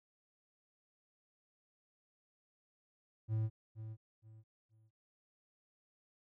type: tone with echo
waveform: triangle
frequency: 110 Hz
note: A2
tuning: in tune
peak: -30 dBFS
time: 3.28-3.5 s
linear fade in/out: 50 ms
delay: 470 ms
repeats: 3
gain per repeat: -11 dB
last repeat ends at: 4.91 s
effects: none